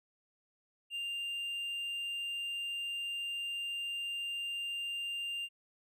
triangle tone, 2794 Hz, F7, in tune, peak -34 dBFS, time 0.9-5.49 s, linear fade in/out 50 ms, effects none

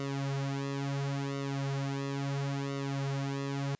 sawtooth tone with flanger, 138.59 Hz, C#3, in tune, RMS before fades -34 dBFS, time 0-3.75 s, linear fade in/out 0 ms, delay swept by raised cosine 1.2 to 5.9 ms, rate 0.73 Hz, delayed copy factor -0.85, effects white hiss -72 dBFS RMS until 3.79 s + resampled to 16000 Hz

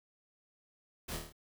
pink noise with echo, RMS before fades -41 dBFS, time 1.08-1.17 s, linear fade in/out 10 ms, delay 26 ms, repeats 6, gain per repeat -3 dB, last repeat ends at 1.326 s, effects none

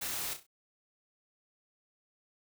white noise with echo, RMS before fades -37 dBFS, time 0.01-0.34 s, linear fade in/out 10 ms, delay 32 ms, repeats 4, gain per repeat -8 dB, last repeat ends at 0.468 s, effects none

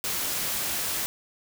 white noise, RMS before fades -29 dBFS, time 0.04-1.06 s, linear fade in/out 0 ms, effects none

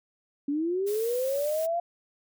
sine linear sweep, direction up, 277.2 to 698.5 Hz, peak -25 dBFS, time 0.48-1.8 s, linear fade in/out 5 ms
blue noise, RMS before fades -40 dBFS, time 0.86-1.67 s, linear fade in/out 20 ms
effects none

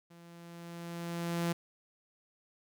sawtooth tone with level ramp, 170.4 Hz, F3, 42 cents flat, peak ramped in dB -50 to -25 dBFS, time 0.1-1.53 s, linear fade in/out 10 ms, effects none

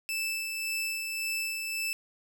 sawtooth tone with tremolo, 2637 Hz, E7, in tune, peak -26 dBFS, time 0.09-1.93 s, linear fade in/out 0 ms, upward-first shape sine, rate 1.8 Hz, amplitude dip 35%, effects none

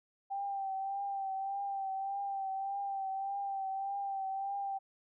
sine tone with vibrato, 784 Hz, G5, in tune, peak -34 dBFS, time 0.3-4.79 s, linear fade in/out 20 ms, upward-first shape triangle, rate 1.7 Hz, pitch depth 40 cents each way, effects none

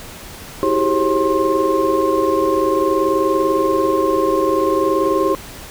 sine tone cluster, 324.1 / 381.5 / 402 / 538 / 1062 Hz, E4 / G4 / G4 / C5 / C6, -29 / -47 / +44 / +48 / +25 cents, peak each -20 dBFS, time 0.63-5.35 s, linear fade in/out 0 ms, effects pink hiss -35 dBFS RMS until 5.7 s

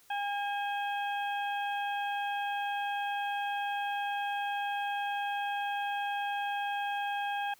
harmonic tone with a mistuned harmonic, 811 Hz, G#5, 41 cents flat, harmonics 1 / 2 / 3 / 4, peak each -32 / -38 / -42 / -44 dBFS, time 0.1-7.54 s, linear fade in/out 5 ms, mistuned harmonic 3, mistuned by +80 cents, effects white hiss -62 dBFS RMS until 7.59 s

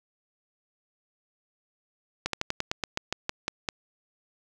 slowing click train, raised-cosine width 0.2 ms, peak -10 dBFS, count 12, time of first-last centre 2.26-3.688 s, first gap 73 ms, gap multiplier 1.11, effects none

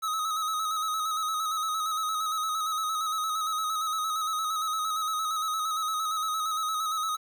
square tone with vibrato, 1274 Hz, D#6, 41 cents sharp, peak -28 dBFS, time 0.02-7.17 s, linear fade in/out 20 ms, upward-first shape square, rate 8.7 Hz, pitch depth 35 cents each way, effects 10-bit

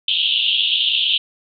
white band-pass noise, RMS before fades -18 dBFS, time 0.08-1.18 s, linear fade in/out 5 ms, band 2800 to 3600 Hz, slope 96 dB/octave, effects none

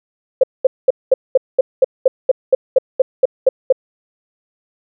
sine tone bursts, 523.3 Hz, C5, in tune, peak -5 dBFS, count 15, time 0.41-3.725 s, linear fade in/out 5 ms, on 25 ms, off 210 ms, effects none

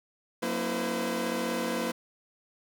sawtooth tone cluster, 181.5 / 233.7 / 270.2 / 328.1 / 509 Hz, F#3 / A#3 / C#4 / E4 / C5, -33 / +5 / -44 / -8 / -48 cents, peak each -35 / -29 / -38 / -32 / -29 dBFS, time 0.42-1.92 s, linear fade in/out 10 ms, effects none

